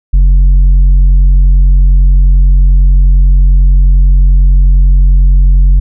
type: tone with tanh clipping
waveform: triangle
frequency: 45.62 Hz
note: F#1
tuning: 24 cents flat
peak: -3 dBFS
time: 0.13-5.8 s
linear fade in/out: 10 ms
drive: 9 dB
effects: none